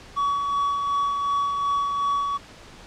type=tone with tremolo; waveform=triangle; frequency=1131 Hz; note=C#6; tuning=34 cents sharp; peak=-18 dBFS; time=0.16-2.38 s; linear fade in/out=20 ms; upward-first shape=sine; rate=2.7 Hz; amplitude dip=35%; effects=pink hiss -45 dBFS RMS until 2.86 s + low-pass 6000 Hz 12 dB/octave